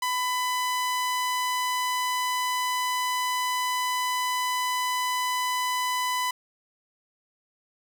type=tone; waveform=sawtooth; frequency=1000 Hz; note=B5; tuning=21 cents sharp; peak=-21 dBFS; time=0.02-6.31 s; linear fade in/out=5 ms; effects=none